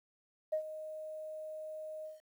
sine tone with ADSR envelope, 622.3 Hz, D#5, in tune, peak -28 dBFS, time 0.52-2.21 s, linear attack 12 ms, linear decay 89 ms, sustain -13 dB, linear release 160 ms, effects tanh soft clip ceiling -24 dBFS + 11-bit

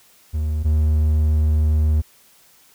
triangle tone pair in turn, 76.8 / 76.8 Hz, D#2 / D#2, -22 / -22 cents, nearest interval unison, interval 0 cents, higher neither, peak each -17 / -12 dBFS, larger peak second, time 0.33-0.64 / 0.64-2.02 s, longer second, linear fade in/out 20 ms, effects white hiss -53 dBFS RMS until 2.74 s

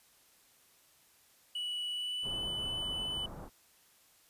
triangle tone with pitch glide, 2946 to 2999 Hz, F#7 to F#7, -8 to +23 cents, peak -33 dBFS, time 1.55-3.26 s, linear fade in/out 5 ms, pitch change +31 cents, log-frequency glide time 1.9-2.37 s
pink low-pass noise, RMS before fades -45 dBFS, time 2.22-3.5 s, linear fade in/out 50 ms, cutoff 1200 Hz, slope 24 dB/octave
effects white hiss -65 dBFS RMS until 4.29 s + resampled to 32000 Hz

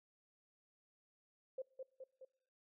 sine tone with echo, 523.3 Hz, C5, in tune, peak -40 dBFS, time 1.58-1.62 s, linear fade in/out 5 ms, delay 210 ms, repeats 3, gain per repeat -4 dB, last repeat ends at 2.25 s, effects noise-tail reverb RT60 0.8 s tail -24 dB re dry

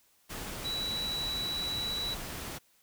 sine tone in noise, 3928 Hz, B7, 10 cents flat, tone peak -32 dBFS, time 0.64-2.15 s, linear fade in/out 20 ms, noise pink, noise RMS -40 dBFS, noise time 0.29-2.59 s, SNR +5 dB, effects white hiss -67 dBFS RMS until 2.82 s

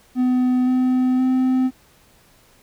triangle tone with pitch steps, 251.9 / 254.8 / 257.8 Hz, B3 / C4 / C4, +34 / -46 / -26 cents, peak -13 dBFS, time 0.15-1.71 s, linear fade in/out 50 ms, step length 520 ms, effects pink hiss -54 dBFS RMS until 2.62 s

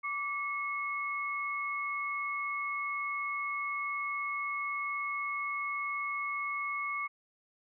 sine tone pair together, 1160.9 / 2182 Hz, D6 / C#7, -20 / -28 cents, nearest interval major seventh, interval 1092 cents, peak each -35 / -35 dBFS, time 0.03-7.08 s, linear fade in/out 20 ms, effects none

